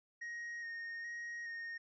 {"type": "tone with vibrato", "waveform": "triangle", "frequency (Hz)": 1864, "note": "A#6", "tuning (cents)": -1, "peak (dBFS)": -40, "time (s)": [0.21, 1.78], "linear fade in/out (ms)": 10, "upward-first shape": "square", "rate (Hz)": 1.2, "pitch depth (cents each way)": 15, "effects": ["resampled to 16000 Hz"]}